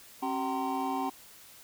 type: tone cluster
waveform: triangle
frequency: 270.1 / 384.4 / 766 / 921 / 1047 Hz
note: C#4 / G4 / G5 / A#5 / C6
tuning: -45 / -34 / -40 / -21 / +1 cents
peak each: -32 / -38 / -32 / -35 / -36 dBFS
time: 0.22-1.1 s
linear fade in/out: 10 ms
effects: white hiss -53 dBFS RMS until 1.63 s